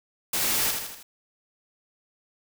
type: noise with echo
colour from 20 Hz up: white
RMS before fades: -26 dBFS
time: 0.33-0.71 s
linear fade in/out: 5 ms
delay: 80 ms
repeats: 4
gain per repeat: -5 dB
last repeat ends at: 1.03 s
effects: none